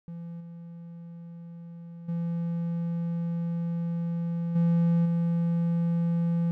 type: tone with level steps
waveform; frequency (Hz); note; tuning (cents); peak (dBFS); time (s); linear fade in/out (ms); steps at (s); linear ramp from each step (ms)
triangle; 169.3; E3; +46; -34 / -38 / -25 / -18 / -21; 0.08-6.51; 0; 0.4 / 2.08 / 4.55 / 5.05; 10
effects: none